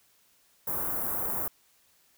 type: band-stop noise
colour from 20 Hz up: white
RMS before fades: -31 dBFS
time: 0.67-1.48 s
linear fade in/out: 5 ms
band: 1300 to 12000 Hz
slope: 24 dB/octave
effects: white hiss -65 dBFS RMS until 2.17 s